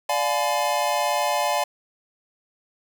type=chord; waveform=square; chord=D diminished seventh; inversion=none; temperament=just; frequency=587.3 / 704.8 / 845.8 / 1014.9 Hz; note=D5 / F5 / Ab5 / Cb6; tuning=0 / +16 / +31 / +47 cents; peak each=-27 / -27 / -26 / -29 dBFS; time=0.09-1.64 s; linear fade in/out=5 ms; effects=none